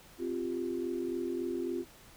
sine chord, C suspended fourth, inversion none, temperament just, 261.6 / 348.8 / 392.4 Hz, C4 / F4 / G4, 0 / -2 / +2 cents, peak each -38 / -34 / -39 dBFS, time 0.18-1.85 s, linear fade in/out 50 ms, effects pink hiss -56 dBFS RMS until 2.16 s

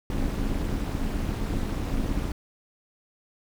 brown noise with amplitude modulation, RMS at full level -24 dBFS, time 0.1-2.32 s, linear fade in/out 2 ms, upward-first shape sine, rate 241 Hz, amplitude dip 80%, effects none

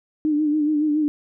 sine tone with vibrato, 301.6 Hz, D4, 46 cents sharp, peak -17 dBFS, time 0.25-1.08 s, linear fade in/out 0 ms, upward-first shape sine, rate 7.1 Hz, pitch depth 50 cents each way, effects none

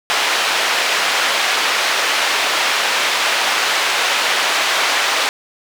white band-pass noise, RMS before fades -17 dBFS, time 0.1-5.29 s, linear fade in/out 0 ms, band 580 to 3300 Hz, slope 12 dB/octave, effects none

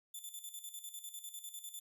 5% pulse tone with tremolo, 3520 Hz, A7, in tune, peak -36 dBFS, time 0.14-1.8 s, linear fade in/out 5 ms, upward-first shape square, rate 10 Hz, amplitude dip 65%, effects none

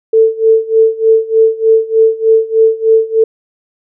sine tone with tremolo, 445.4 Hz, A4, 21 cents sharp, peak -3 dBFS, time 0.13-3.24 s, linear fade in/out 5 ms, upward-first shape sine, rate 3.3 Hz, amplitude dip 90%, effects none

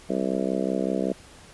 harmonic tone, 65.3 Hz, C2, 3 cents flat, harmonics 3 / 4 / 5 / 6 / 7 / 8 / 9 / 10, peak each -29 / -30 / -31 / -32 / -32 / -33 / -34 / -34 dBFS, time 0.09-1.13 s, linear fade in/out 10 ms, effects pink hiss -49 dBFS RMS until 1.53 s + resampled to 24000 Hz

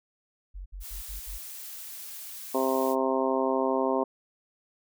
sine tone bursts, 46.25 Hz, F#1, in tune, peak -36 dBFS, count 5, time 0.54-1.384 s, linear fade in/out 20 ms, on 120 ms, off 61 ms
blue noise, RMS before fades -41 dBFS, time 0.8-2.96 s, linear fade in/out 50 ms
harmonic tone, 132.2 Hz, C3, 18 cents sharp, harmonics 2 / 3 / 4 / 5 / 6 / 7 / 8, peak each -30 / -29 / -30 / -31 / -38 / -32 / -34 dBFS, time 2.54-4.04 s, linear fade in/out 10 ms
effects none

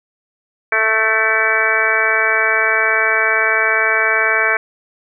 harmonic tone with a mistuned harmonic, 220.3 Hz, A3, 2 cents sharp, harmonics 2 / 3 / 4 / 5 / 6 / 7 / 8 / 9 / 10, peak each -24 / -23 / -28 / -24 / -23 / -18 / -20 / -22 / -18 dBFS, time 0.72-4.57 s, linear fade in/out 2 ms, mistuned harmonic 10, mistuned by +61 cents, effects none

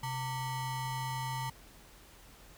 square ring-modulated tone, 520 Hz, C5, 11 cents flat, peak -32 dBFS, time 0.03-1.5 s, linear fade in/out 5 ms, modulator 390 Hz, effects added 45 Hz sine -59 dBFS peak until 2.57 s + pink hiss -57 dBFS RMS until 2.57 s

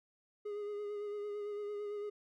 triangle tone with vibrato, 413.5 Hz, G#4, 8 cents flat, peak -36 dBFS, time 0.45-2.1 s, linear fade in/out 10 ms, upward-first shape sine, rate 8.9 Hz, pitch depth 25 cents each way, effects none

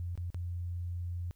sine tone with dropouts, 87.5 Hz, F2, 4 cents sharp, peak -34 dBFS, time 0-1.31 s, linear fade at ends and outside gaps 0 ms, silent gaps 0.154-0.176 / 0.303-0.345 s, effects added 44 Hz sine -69 dBFS peak until 1.35 s + white hiss -75 dBFS RMS until 1.35 s

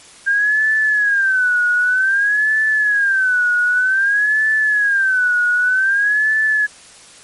sine tone with vibrato, 1593 Hz, G6, 27 cents sharp, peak -12 dBFS, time 0.26-6.67 s, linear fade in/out 20 ms, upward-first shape sine, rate 0.53 Hz, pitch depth 160 cents each way, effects white hiss -42 dBFS RMS until 7.23 s + MP3 48 kbps

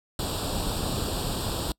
pink noise with comb filter, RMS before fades -29 dBFS, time 0.19-1.72 s, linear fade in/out 2 ms, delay 0.24 ms, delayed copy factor +0.85, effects noise-tail reverb RT60 0.1 s tail -26 dB re dry + low-pass 12000 Hz 12 dB/octave

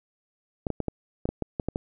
clicks, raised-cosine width 2 ms, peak -14 dBFS, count 10, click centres 0.668 / 0.703 / 0.803 / 0.883 / 1.255 / 1.29 / 1.423 / 1.598 / 1.686 / 1.759 s, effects none

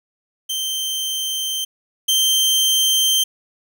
sawtooth tone pair in turn, 3125 / 3136 Hz, G7 / G7, -6 / 0 cents, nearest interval unison, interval 6 cents, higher second, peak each -18 / -11 dBFS, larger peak second, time 0.49-1.65 / 2.08-3.24 s, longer neither, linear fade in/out 10 ms, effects none

